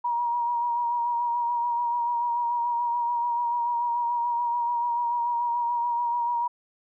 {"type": "tone with vibrato", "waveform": "sine", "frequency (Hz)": 952, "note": "A#5", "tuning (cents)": 36, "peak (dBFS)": -23, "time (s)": [0.04, 6.48], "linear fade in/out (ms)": 10, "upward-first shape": "sine", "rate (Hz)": 6.9, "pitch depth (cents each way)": 27, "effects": []}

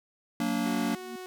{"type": "chord", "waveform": "square", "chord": "Gb augmented", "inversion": "none", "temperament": "just", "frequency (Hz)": [185, 231.2, 289.1], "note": ["Gb3", "Bb3", "D4"], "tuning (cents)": [0, -14, -27], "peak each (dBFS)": [-35, -30, -32], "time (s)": [0.4, 0.95], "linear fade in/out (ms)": 2}
{"type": "tone", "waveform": "sawtooth", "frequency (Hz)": 368.7, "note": "F#4", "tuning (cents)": -6, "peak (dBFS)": -35, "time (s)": [0.66, 1.26], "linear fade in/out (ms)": 0}
{"type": "tone with exponential growth", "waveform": "sine", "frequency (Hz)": 234.6, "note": "A#3", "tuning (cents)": 11, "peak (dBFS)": -36, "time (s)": [0.83, 1.16], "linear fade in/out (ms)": 5, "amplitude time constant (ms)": 70}
{"effects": []}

